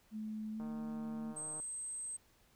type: tone with pitch glide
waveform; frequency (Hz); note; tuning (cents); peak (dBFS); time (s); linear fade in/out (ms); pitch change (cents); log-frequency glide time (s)
sine; 216.1 to 224.8; A3 to A3; -31 to +37; -39; 0.11-1.35; 50; +68; 0.52-0.66
type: click train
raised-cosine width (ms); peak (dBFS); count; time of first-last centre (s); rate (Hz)
1; -39; 155; 0.6-1.6; 154
type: tone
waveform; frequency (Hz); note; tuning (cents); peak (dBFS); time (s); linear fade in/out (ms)
sine; 8270; C9; -21; -40; 1.36-2.17; 10
effects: pink hiss -69 dBFS RMS until 2.55 s